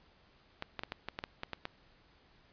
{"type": "clicks", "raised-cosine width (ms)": 0.3, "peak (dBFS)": -21, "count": 10, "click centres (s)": [0.624, 0.793, 0.835, 0.921, 1.086, 1.189, 1.239, 1.434, 1.533, 1.654], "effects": ["pink hiss -65 dBFS RMS until 2.52 s", "resampled to 11025 Hz"]}